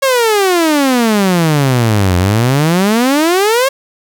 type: exponential two-way sweep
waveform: sawtooth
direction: down then up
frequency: 554.4 to 87.2 to 554.4 Hz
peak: -5 dBFS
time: 0.02-3.69 s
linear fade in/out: 10 ms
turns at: 2.17 s
effects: none